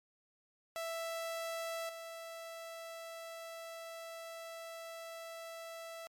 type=tone with level steps; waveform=sawtooth; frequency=661 Hz; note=E5; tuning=5 cents sharp; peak=-34 / -41 dBFS; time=0.76-6.07 s; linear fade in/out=0 ms; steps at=1.89 s; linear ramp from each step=2 ms; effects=MP3 64 kbps